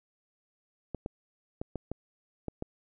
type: clicks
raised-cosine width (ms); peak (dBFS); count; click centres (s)
2; -21; 7; 0.947 / 1.061 / 1.615 / 1.757 / 1.916 / 2.483 / 2.624
effects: none